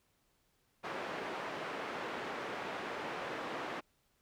pink band-pass noise, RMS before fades -41 dBFS, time 0.83-3.81 s, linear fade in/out 20 ms, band 350 to 2100 Hz, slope 12 dB/octave, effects pink hiss -75 dBFS RMS until 4.21 s

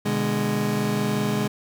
30% pulse chord, G# diminished, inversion first, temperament just, 124.59 / 149.51 / 207.7 Hz, B2 / D3 / G#3, +16 / +31 / 0 cents, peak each -26 / -26 / -21 dBFS, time 0.05-1.48 s, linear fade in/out 10 ms, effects none

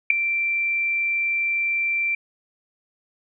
sine tone with ADSR envelope, 2351 Hz, D7, 1 cent sharp, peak -7 dBFS, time 0.1-2.15 s, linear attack 5 ms, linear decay 3 ms, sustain -13 dB, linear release 4 ms, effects none

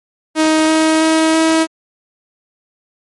sawtooth tone with pitch steps, 314.2 / 316.8 / 319.3 / 321.9 Hz, D#4 / D#4 / D#4 / E4, +17 / +31 / +45 / -41 cents, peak -6 dBFS, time 0.35-1.67 s, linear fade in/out 50 ms, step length 330 ms, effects MP3 48 kbps

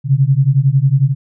sine beating tone pair, 130.81 / 141.81 Hz, C3 / C#3, 0 / +40 cents, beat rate 11 Hz, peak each -12 dBFS, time 0.04-1.15 s, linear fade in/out 50 ms, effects none

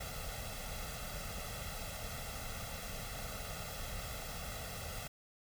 pink noise with comb filter, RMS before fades -43 dBFS, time 0-5.08 s, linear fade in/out 10 ms, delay 1.5 ms, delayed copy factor +0.8, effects none

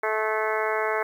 harmonic tone with a mistuned harmonic, 217.1 Hz, A3, 23 cents flat, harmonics 2 / 3 / 4 / 5 / 6 / 7 / 8 / 9 / 10, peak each -28 / -30 / -31 / -32 / -33 / -33 / -34 / -35 / -35 dBFS, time 0.03-1.03 s, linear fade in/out 5 ms, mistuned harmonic 9, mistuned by +28 cents, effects 9-bit

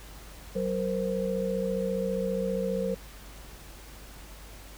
sine tone cluster, 187.5 / 465.1 / 520 Hz, F#3 / A#4 / C5, +23 / -4 / -11 cents, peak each -31 dBFS, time 0.55-2.95 s, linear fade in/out 10 ms, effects added 50 Hz sine -46 dBFS peak until 4.77 s + pink hiss -49 dBFS RMS until 4.77 s

